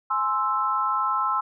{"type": "chord", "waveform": "sine", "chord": "Ab augmented", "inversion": "none", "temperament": "equal with one note detuned", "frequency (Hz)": [839.3, 1046.5, 1318.5], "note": ["Ab5", "C6", "E6"], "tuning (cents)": [18, 0, 0], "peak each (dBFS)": [-30, -25, -24], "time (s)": [0.1, 1.41], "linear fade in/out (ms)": 10, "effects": []}